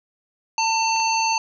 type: harmonic tone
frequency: 896 Hz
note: A5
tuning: 31 cents sharp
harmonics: 1 / 3 / 5 / 7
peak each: -20 / -25 / -27 / -28 dBFS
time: 0.58-1.38 s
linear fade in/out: 2 ms
type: clicks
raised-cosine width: 0.3 ms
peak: -25 dBFS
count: 2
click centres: 0.963 / 1.001 s
effects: none